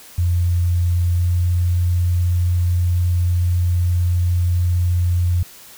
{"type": "tone with pitch glide", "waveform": "sine", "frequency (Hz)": [87.31, 88.12], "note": ["F2", "F2"], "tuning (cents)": [0, 16], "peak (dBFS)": -14, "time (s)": [0.18, 5.43], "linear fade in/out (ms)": 5, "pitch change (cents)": 16, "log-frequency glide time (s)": [1.15, 1.23], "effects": ["white hiss -42 dBFS RMS until 5.77 s"]}